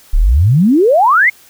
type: exponential sweep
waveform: sine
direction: up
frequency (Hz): 30.67 to 2218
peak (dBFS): -6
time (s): 0.13-1.3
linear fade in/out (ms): 10
effects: white hiss -44 dBFS RMS until 1.49 s